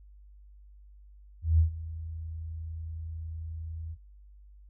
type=tone with ADSR envelope; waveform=sine; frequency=81 Hz; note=E2; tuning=30 cents flat; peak=-17 dBFS; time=1.42-3.97 s; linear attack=170 ms; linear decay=110 ms; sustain=-18 dB; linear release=50 ms; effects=added 50 Hz sine -50 dBFS peak until 4.69 s